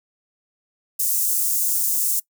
white high-pass noise, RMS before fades -21 dBFS, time 0.99-2.2 s, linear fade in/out 10 ms, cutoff 6900 Hz, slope 24 dB/octave, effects noise-tail reverb RT60 0.1 s tail -22 dB re dry

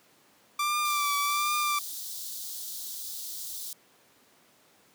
sawtooth tone with vibrato, 1175 Hz, D6, 1 cent sharp, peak -22 dBFS, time 0.59-1.79 s, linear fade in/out 5 ms, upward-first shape triangle, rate 1.3 Hz, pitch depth 44 cents each way
white high-pass noise, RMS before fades -38 dBFS, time 0.85-3.73 s, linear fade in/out 2 ms, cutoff 3500 Hz, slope 48 dB/octave
effects pink hiss -61 dBFS RMS until 4.94 s + high-pass 200 Hz 12 dB/octave

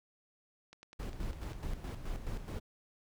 click train, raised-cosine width 0.2 ms, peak -35 dBFS, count 10, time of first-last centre 0.73-1.633 s, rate 9.97 Hz
brown noise with tremolo, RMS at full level -38 dBFS, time 0.99-2.6 s, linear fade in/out 10 ms, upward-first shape square, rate 4.7 Hz, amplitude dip 55%
effects none

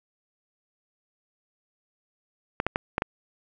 clicks, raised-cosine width 0.5 ms, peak -9 dBFS, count 5, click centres 2.601 / 2.666 / 2.759 / 2.981 / 3.021 s, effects none

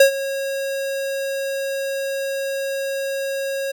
square tone with ADSR envelope, 546 Hz, C#5, 26 cents flat, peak -7 dBFS, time 0-3.72 s, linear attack 5 ms, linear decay 100 ms, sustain -16 dB, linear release 13 ms, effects none

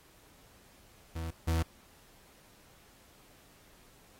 40% pulse tone pair in turn, 81.8 / 81.8 Hz, E2 / E2, -13 / -13 cents, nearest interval unison, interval 0 cents, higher neither, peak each -34 / -26 dBFS, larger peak second, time 1.15-1.31 / 1.47-1.63 s, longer neither, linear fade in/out 10 ms, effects pink hiss -61 dBFS RMS until 4.19 s + AAC 48 kbps

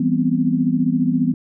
sine chord, C major seventh, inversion first, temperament equal, 164.81 / 196 / 246.9 / 261.6 Hz, E3 / G3 / B3 / C4, 0 / 0 / 0 / 0 cents, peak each -22 / -24 / -18 / -21 dBFS, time 0-1.34 s, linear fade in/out 5 ms, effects none

